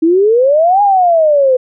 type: exponential two-way sweep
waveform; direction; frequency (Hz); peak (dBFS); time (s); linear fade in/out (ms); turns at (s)
sine; up then down; 314 to 830 to 501; -6; 0.02-1.57; 10; 0.82
effects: none